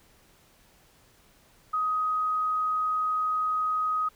sine tone, 1256 Hz, D#6, 16 cents sharp, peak -24 dBFS, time 1.73-4.09 s, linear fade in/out 10 ms, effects pink hiss -60 dBFS RMS until 4.15 s

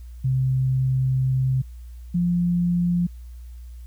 sine tone pair in turn, 130.81 / 174.96 Hz, C3 / F3, 0 / +3 cents, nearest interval perfect fourth, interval 503 cents, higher second, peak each -18 dBFS, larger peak neither, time 0.24-1.62 / 2.14-3.07 s, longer first, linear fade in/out 10 ms, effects added 60 Hz sine -36 dBFS peak until 3.86 s + white hiss -61 dBFS RMS until 3.86 s

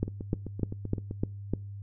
two click trains, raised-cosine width 3 ms, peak -14 / -23 dBFS, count 6 / 9, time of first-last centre 0.03-1.536 / 0.08-1.111 s, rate 3.32 / 7.76 Hz, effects noise-tail reverb RT60 0.4 s tail -24 dB re dry + added 100 Hz sine -38 dBFS peak until 1.82 s

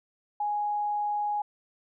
sine tone, 830.6 Hz, G#5, in tune, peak -26 dBFS, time 0.4-1.42 s, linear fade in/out 5 ms, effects none

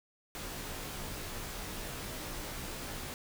pink noise with comb filter, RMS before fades -41 dBFS, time 0.35-3.14 s, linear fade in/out 0 ms, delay 18 ms, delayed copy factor -0.75, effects none

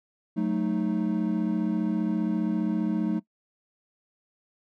triangle chord, D# diminished, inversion first, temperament equal, 185 / 220 / 311.1 Hz, F#3 / A3 / D#4, 0 / 0 / 0 cents, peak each -26 / -25 / -27 dBFS, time 0.36-3.2 s, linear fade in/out 20 ms, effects noise-tail reverb RT60 0.1 s tail -21 dB re dry + tanh soft clip ceiling -12 dBFS

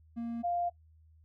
triangle / sine tone pair in turn, 233.1 / 698.5 Hz, A#3 / F5, 0 / 0 cents, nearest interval octave + perfect fifth, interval 1900 cents, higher second, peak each -32 / -29 dBFS, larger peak second, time 0.16-0.43 / 0.43-0.7 s, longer neither, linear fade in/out 20 ms, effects noise-tail reverb RT60 0.1 s tail -19 dB re dry + added 79 Hz sine -58 dBFS peak until 1.24 s

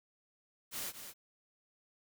white noise with echo, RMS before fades -40 dBFS, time 0.71-0.93 s, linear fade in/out 50 ms, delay 210 ms, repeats 1, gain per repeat -8 dB, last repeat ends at 1.14 s, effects none

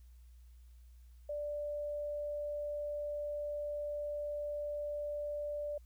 sine tone, 588 Hz, D5, 2 cents sharp, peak -36 dBFS, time 1.29-5.78 s, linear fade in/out 5 ms, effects added 60 Hz sine -54 dBFS peak until 5.85 s + white hiss -75 dBFS RMS until 5.85 s

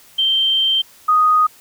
sine tone pair in turn, 3136 / 1244.5 Hz, G7 / D#6, 0 / 0 cents, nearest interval octave + major third, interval 1600 cents, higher first, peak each -13 / -10 dBFS, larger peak second, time 0.18-0.82 / 1.08-1.47 s, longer first, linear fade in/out 10 ms, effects white hiss -47 dBFS RMS until 1.6 s

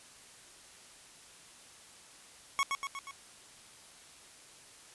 25% pulse tone with echo, 1103 Hz, C#6, 9 cents flat, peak -23 dBFS, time 2.59-2.63 s, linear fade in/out 0 ms, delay 120 ms, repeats 4, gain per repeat -4 dB, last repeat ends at 3.11 s, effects white hiss -55 dBFS RMS until 4.94 s + resampled to 24000 Hz

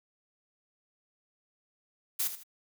blue noise with echo, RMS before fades -30 dBFS, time 2.19-2.28 s, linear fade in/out 10 ms, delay 78 ms, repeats 2, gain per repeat -10 dB, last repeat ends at 2.436 s, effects none

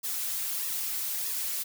blue noise with flanger, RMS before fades -32 dBFS, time 0.03-1.64 s, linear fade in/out 20 ms, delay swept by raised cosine 1.3 to 5.7 ms, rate 1.6 Hz, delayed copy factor -0.8, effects none

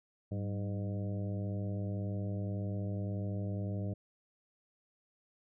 harmonic tone with a mistuned harmonic, 101.8 Hz, G#2, 34 cents flat, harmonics 1 / 2 / 3 / 4 / 5 / 6 / 7, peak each -35 / -40 / -46 / -50 / -50 / -48 / -59 dBFS, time 0.31-3.94 s, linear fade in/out 10 ms, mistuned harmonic 2, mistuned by -88 cents, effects none

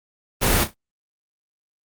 pink noise with echo, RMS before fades -18 dBFS, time 0.41-0.65 s, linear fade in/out 20 ms, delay 32 ms, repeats 3, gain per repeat -12 dB, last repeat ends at 0.746 s, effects Opus 24 kbps

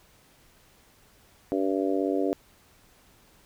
harmonic tone, 96.4 Hz, G2, 28 cents flat, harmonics 3 / 4 / 5 / 6 / 7, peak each -27 / -29 / -31 / -33 / -34 dBFS, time 1.52-2.33 s, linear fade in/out 0 ms, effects pink hiss -59 dBFS RMS until 3.45 s

